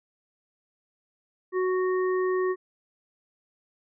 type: harmonic tone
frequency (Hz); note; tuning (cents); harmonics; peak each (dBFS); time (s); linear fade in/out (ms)
370; F#4; 0; 1 / 3 / 5; -23 / -33 / -37; 1.52-2.56; 50
effects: none